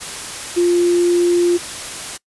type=tone in noise; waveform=sine; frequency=349.2 Hz; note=F4; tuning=in tune; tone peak=-11 dBFS; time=0.56-1.58 s; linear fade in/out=20 ms; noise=white; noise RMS=-28 dBFS; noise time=0-2.18 s; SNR=+14 dB; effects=noise-tail reverb RT60 0.1 s tail -23 dB re dry + resampled to 24000 Hz